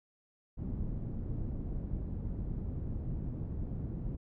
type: low-pass noise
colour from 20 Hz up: pink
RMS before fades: -37 dBFS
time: 0.57-4.17 s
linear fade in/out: 20 ms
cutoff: 220 Hz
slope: 12 dB/octave
effects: none